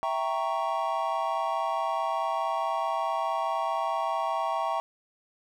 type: chord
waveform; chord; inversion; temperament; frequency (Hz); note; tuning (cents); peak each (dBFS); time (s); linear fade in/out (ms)
triangle; E diminished seventh; none; equal; 659.3 / 784 / 932.3 / 1108.7; E5 / G5 / Bb5 / Db6; 0 / 0 / 0 / 0; -30; 0.03-4.8; 0
effects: none